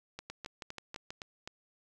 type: two click trains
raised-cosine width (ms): 0.2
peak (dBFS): -24 / -24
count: 6 / 6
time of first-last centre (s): 0.3-1.105 / 0.19-1.475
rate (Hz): 6.21 / 3.89
effects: none